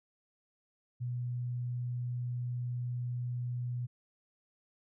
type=tone; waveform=sine; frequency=122.6 Hz; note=B2; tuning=12 cents flat; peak=-33 dBFS; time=1-3.87 s; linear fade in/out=20 ms; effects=none